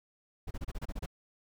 brown noise bursts, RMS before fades -36 dBFS, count 9, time 0.47-1.062 s, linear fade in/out 10 ms, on 40 ms, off 29 ms, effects none

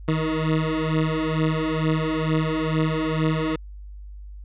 20% pulse beating tone pair, 156.3 / 158.5 Hz, D#3 / D#3, +8 / +32 cents, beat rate 2.2 Hz, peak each -20 / -18 dBFS, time 0.08-3.56 s, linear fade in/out 5 ms, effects added 50 Hz sine -36 dBFS peak until 4.44 s + resampled to 8000 Hz

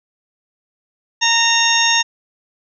harmonic tone, 922 Hz, A#5, 19 cents flat, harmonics 1 / 2 / 3 / 4 / 6 / 7, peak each -20 / -19 / -19 / -18 / -20 / -20 dBFS, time 1.21-2.03 s, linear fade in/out 20 ms, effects none

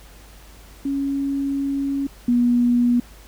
sine tone pair in turn, 277.2 / 242 Hz, C#4 / B3, 0 / -35 cents, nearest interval major second, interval 235 cents, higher first, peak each -20 / -14 dBFS, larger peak second, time 0.85-2.07 / 2.28-3 s, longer first, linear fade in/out 5 ms, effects added 51 Hz sine -44 dBFS peak until 3.27 s + pink hiss -48 dBFS RMS until 3.27 s

